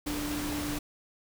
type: tone in noise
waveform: sine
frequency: 294.7 Hz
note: D4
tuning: 6 cents sharp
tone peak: -33 dBFS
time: 0.06-0.79 s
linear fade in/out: 10 ms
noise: pink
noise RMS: -36 dBFS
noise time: 0.06-0.79 s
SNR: 0 dB
effects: none